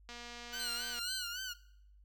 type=click train; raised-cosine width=0.2 ms; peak=-31 dBFS; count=216; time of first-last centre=0.09-0.99 s; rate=239 Hz
type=tone with vibrato; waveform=15% pulse; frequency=1467 Hz; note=F#6; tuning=15 cents flat; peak=-33 dBFS; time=0.52-1.54 s; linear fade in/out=20 ms; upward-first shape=sine; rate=3.6 Hz; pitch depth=90 cents each way
type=tone with tremolo; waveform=35% pulse; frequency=4139 Hz; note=C8; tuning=20 cents flat; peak=-36 dBFS; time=0.59-1.28 s; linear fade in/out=10 ms; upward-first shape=sine; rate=2.4 Hz; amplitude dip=65%
effects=noise-tail reverb RT60 0.7 s tail -19 dB re dry + added 50 Hz sine -58 dBFS peak until 2.04 s